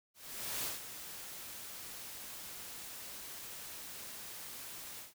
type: noise with ADSR envelope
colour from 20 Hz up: white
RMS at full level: -37 dBFS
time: 0.14-5.14 s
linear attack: 500 ms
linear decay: 150 ms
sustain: -10 dB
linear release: 150 ms
effects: none